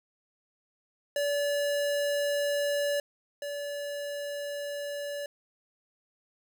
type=tone pair in turn; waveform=square; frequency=575 / 575 Hz; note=D5 / D5; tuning=-37 / -37 cents; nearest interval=unison; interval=0 cents; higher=neither; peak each=-27 / -34 dBFS; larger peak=first; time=1.16-3 / 3.42-5.26 s; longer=neither; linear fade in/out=2 ms; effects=none